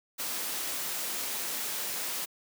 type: noise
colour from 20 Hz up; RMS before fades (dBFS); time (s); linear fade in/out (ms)
white; -34; 0.18-2.26; 20
effects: high-pass 200 Hz 12 dB/octave